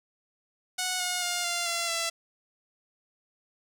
5% pulse tone with pitch steps, 735 / 721.5 / 708.3 / 695.4 / 682.6 / 670.1 Hz, F#5 / F#5 / F5 / F5 / F5 / E5, -12 / -44 / +24 / -8 / -40 / +28 cents, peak -16 dBFS, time 0.78-2.1 s, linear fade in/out 10 ms, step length 220 ms, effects none

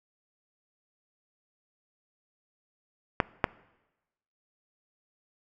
clicks, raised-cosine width 0.5 ms, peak -6 dBFS, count 2, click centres 3.202 / 3.442 s, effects noise-tail reverb RT60 1.0 s tail -21 dB re dry

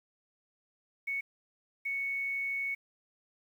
sine tone bursts at uneven times, 2217 Hz, C#7, in tune, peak -31 dBFS, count 2, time 1.07-1.21 / 1.85-2.75 s, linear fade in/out 10 ms, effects 10-bit

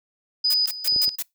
sine tone with tremolo, 4978 Hz, D#8, in tune, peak -17 dBFS, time 0.44-1.16 s, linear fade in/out 10 ms, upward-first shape square, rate 2.3 Hz, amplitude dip 80%
blue noise bursts, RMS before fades -27 dBFS, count 5, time 0.5-1.225 s, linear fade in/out 5 ms, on 41 ms, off 130 ms
clicks, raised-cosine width 2 ms, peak -31 / -23 / -28 dBFS, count 3, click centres 0.925 / 0.962 / 1.08 s
effects noise-tail reverb RT60 0.2 s tail -25 dB re dry

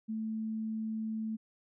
sine tone, 220 Hz, A3, in tune, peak -33 dBFS, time 0.08-1.37 s, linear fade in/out 20 ms, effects none

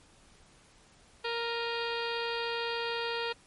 harmonic tone with a mistuned harmonic, 466.2 Hz, A#4, in tune, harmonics 1 / 2 / 3 / 4 / 5 / 6 / 7 / 8 / 9 / 10, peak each -35 / -38 / -40 / -41 / -42 / -43 / -43 / -44 / -45 / -45 dBFS, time 1.24-3.33 s, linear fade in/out 10 ms, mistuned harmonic 5, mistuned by +89 cents, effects pink hiss -60 dBFS RMS until 3.46 s + MP3 48 kbps

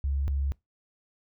sine tone pair in turn, 69.3 / 69.3 Hz, C#2 / C#2, 0 / 0 cents, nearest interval unison, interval 0 cents, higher neither, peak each -25 dBFS, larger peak neither, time 0.04-0.28 / 0.28-0.52 s, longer neither, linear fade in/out 0 ms, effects noise-tail reverb RT60 0.2 s tail -24 dB re dry

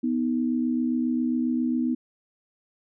sine tone pair together, 246.9 / 314.3 Hz, B3 / D#4, 0 / +18 cents, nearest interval major third, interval 418 cents, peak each -23 / -28 dBFS, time 0.03-1.95 s, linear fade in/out 10 ms, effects none

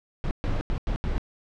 brown noise bursts at uneven times, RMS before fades -26 dBFS, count 5, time 0.24-0.31 / 0.44-0.61 / 0.7-0.78 / 0.87-0.96 / 1.04-1.18 s, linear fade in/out 0 ms, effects low-pass 4000 Hz 12 dB/octave

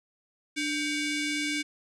sawtooth ring-modulated tone, 1277 Hz, D#6, 45 cents sharp, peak -21 dBFS, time 0.56-1.63 s, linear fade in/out 20 ms, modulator 981 Hz, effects resampled to 22050 Hz

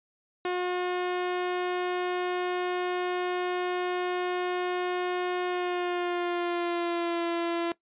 sawtooth tone with pitch glide, 360 to 339.8 Hz, F#4 to F4, -47 to -47 cents, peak -23 dBFS, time 0.45-7.72 s, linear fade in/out 2 ms, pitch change -100 cents, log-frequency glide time 5.47-7.24 s, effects noise-tail reverb RT60 0.1 s tail -19 dB re dry + resampled to 8000 Hz

